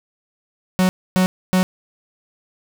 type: tone bursts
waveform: 45% pulse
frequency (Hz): 185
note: F#3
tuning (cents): 0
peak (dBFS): -13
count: 3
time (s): 0.79-1.63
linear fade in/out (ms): 0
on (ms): 100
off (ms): 270
effects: none